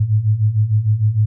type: beating tone pair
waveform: sine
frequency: 103.3 / 109.9 Hz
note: G#2 / A2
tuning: -9 / -2 cents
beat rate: 6.6 Hz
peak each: -18 / -14 dBFS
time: 0-1.26 s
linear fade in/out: 10 ms
effects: none